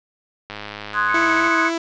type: click train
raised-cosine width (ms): 0.3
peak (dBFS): -15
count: 103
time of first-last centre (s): 0.5-1.481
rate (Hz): 104
type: chord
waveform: sine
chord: Ab dominant seventh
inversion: first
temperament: equal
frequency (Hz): 1046.5 / 1244.5 / 1480 / 1661.2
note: C6 / Eb6 / Gb6 / Ab6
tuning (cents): 0 / 0 / 0 / 0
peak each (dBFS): -22 / -23 / -21 / -24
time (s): 0.93-1.71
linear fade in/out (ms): 50
type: tone with tremolo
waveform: sine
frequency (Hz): 2200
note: C#7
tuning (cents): -14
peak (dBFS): -21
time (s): 1.08-1.72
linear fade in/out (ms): 50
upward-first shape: square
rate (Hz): 14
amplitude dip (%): 60
type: tone with vibrato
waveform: sawtooth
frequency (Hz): 329.6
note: E4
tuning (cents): 0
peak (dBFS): -17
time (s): 1.14-1.78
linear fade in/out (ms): 5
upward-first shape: sine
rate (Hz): 3.8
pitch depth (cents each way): 18
effects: resampled to 16000 Hz + 8-bit